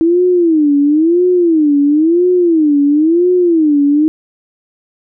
sine tone with vibrato, 321.4 Hz, E4, 44 cents flat, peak -7 dBFS, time 0.01-4.08 s, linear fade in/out 0 ms, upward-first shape sine, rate 0.98 Hz, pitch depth 210 cents each way, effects none

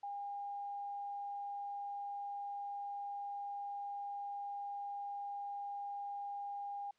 sine tone, 808 Hz, G#5, 48 cents flat, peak -40 dBFS, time 0.03-6.91 s, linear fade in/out 5 ms, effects white hiss -75 dBFS RMS until 6.98 s + low-pass 4000 Hz 12 dB/octave

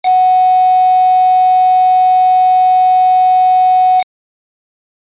sine tone with quantisation, 740 Hz, F#5, in tune, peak -6 dBFS, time 0.03-4.04 s, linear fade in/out 50 ms, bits 3, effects resampled to 8000 Hz

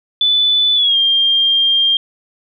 sine tone with pitch glide, 3489 to 3199 Hz, A7 to G7, -15 to +34 cents, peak -10 dBFS, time 0.21-1.97 s, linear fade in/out 2 ms, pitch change -151 cents, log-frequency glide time 0.75-0.97 s, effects none

